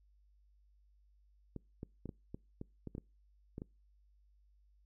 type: clicks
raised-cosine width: 3 ms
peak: -30 dBFS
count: 11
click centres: 1.563 / 1.831 / 2.057 / 2.092 / 2.345 / 2.614 / 2.873 / 2.951 / 2.981 / 3.581 / 3.619 s
effects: noise-tail reverb RT60 0.3 s tail -26 dB re dry + added 50 Hz sine -65 dBFS peak until 4.85 s